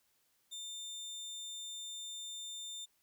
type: tone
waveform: 30% pulse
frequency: 3600 Hz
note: A7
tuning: 39 cents sharp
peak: -40 dBFS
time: 0.51-2.86 s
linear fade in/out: 20 ms
effects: white hiss -75 dBFS RMS until 3.02 s